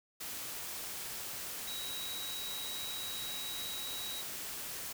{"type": "tone in noise", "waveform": "sine", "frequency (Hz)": 3850, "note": "B7", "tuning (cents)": -45, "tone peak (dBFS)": -41, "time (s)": [1.67, 4.22], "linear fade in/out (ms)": 10, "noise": "white", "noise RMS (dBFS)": -42, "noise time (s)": [0.2, 4.93], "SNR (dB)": -2, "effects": []}